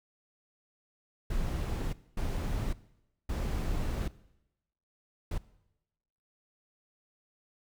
brown noise bursts at uneven times, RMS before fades -32 dBFS, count 4, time 1.3-1.93 / 2.17-2.73 / 3.29-4.08 / 5.31-5.38 s, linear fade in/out 5 ms, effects noise-tail reverb RT60 0.9 s tail -19 dB re dry

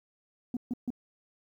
sine tone bursts, 245.1 Hz, B3, 13 cents flat, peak -27 dBFS, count 3, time 0.54-0.904 s, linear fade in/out 2 ms, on 28 ms, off 140 ms, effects tanh soft clip ceiling -26 dBFS + 11-bit

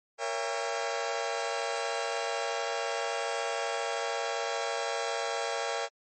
sawtooth chord, A# diminished seventh, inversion none, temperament just, 466.2 / 559.4 / 671.3 / 805.5 Hz, A#4 / C#5 / E5 / G5, 0 / +16 / +31 / +47 cents, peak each -32 dBFS, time 0.18-5.89 s, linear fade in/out 50 ms, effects MP3 32 kbps

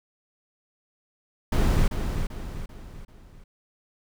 brown noise with echo, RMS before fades -20 dBFS, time 1.52-1.88 s, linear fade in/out 5 ms, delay 390 ms, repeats 4, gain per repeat -7 dB, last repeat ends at 3.44 s, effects none

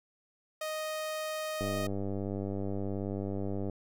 sawtooth tone, 622.3 Hz, D#5, in tune, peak -30 dBFS, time 0.61-1.87 s, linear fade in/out 5 ms
click train, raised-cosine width 2 ms, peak -23 dBFS, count 207, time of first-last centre 1.61-3.697 s, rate 98.7 Hz
effects none

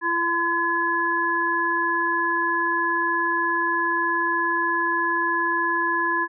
harmonic tone, 339.6 Hz, F4, 48 cents flat, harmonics 1 / 3 / 5, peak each -29 / -23 / -23 dBFS, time 0.01-6.28 s, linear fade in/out 50 ms, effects none

